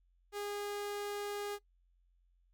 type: tone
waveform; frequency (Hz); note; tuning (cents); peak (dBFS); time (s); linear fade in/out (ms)
sawtooth; 409.5; G#4; -24; -34; 0.32-1.59; 50
effects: noise-tail reverb RT60 0.1 s tail -19 dB re dry + added 44 Hz sine -68 dBFS peak until 2.53 s